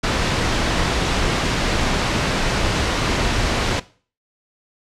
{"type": "low-pass noise", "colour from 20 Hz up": "pink", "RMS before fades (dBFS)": -20, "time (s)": [0.03, 3.8], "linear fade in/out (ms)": 10, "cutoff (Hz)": 5300, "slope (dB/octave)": 12, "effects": ["noise-tail reverb RT60 0.4 s tail -18 dB re dry", "low-pass 10000 Hz 12 dB/octave"]}